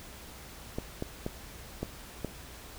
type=clicks; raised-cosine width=2 ms; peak=-19 dBFS; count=5; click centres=0.785 / 1.024 / 1.264 / 1.83 / 2.247 s; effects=added 60 Hz sine -52 dBFS peak until 2.78 s + pink hiss -48 dBFS RMS until 2.78 s